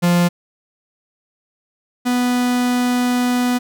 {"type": "tone pair in turn", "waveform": "45% pulse", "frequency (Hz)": [174.61, 246.9], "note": ["F3", "B3"], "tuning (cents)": [0, 0], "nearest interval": "tritone", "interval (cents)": 600, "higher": "second", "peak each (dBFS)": [-12, -15], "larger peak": "first", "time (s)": [[0.02, 0.29], [2.05, 3.59]], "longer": "second", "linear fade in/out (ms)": 20, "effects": []}